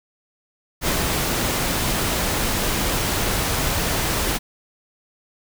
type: noise with ADSR envelope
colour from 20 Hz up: pink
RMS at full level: -20 dBFS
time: 0.81-4.39 s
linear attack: 60 ms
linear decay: 85 ms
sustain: -2 dB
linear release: 31 ms
effects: none